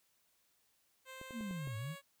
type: tone with pitch glide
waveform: 10% pulse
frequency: 523.3 to 557.6 Hz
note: C5 to C#5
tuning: 0 to +10 cents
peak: -40 dBFS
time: 1.05-2.02 s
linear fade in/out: 50 ms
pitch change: +110 cents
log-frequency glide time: 1.55-1.81 s
type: clicks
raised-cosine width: 2 ms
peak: -37 dBFS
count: 5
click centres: 1.214 / 1.308 / 1.409 / 1.51 / 1.674 s
type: linear two-way sweep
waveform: sine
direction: down then up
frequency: 246.9 to 103.83 to 173.5 Hz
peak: -39 dBFS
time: 1.32-1.96 s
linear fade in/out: 50 ms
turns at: 1.77 s
effects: white hiss -75 dBFS RMS until 2.2 s